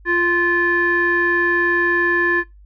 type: tone with low-pass filter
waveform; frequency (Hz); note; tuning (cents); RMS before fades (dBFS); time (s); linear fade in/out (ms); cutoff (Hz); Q
square; 347.7; F4; -8; -17; 0.05-2.44; 50; 1700; 8.9
effects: noise-tail reverb RT60 0.2 s tail -19 dB re dry + added 50 Hz sine -42 dBFS peak until 2.65 s